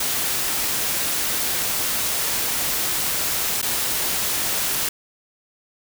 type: noise with dropouts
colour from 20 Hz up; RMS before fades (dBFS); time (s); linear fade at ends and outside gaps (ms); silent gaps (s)
white; -23; 0-4.89; 5; 3.617-3.626
effects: none